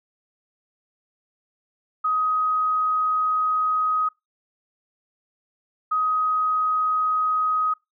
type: tone pair in turn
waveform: sine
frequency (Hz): 1258 / 1258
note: D#6 / D#6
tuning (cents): +19 / +19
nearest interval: unison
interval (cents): 0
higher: neither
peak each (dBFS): -19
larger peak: neither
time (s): 2.04-4.09 / 5.91-7.74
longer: first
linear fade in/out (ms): 10
effects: noise-tail reverb RT60 0.2 s tail -24 dB re dry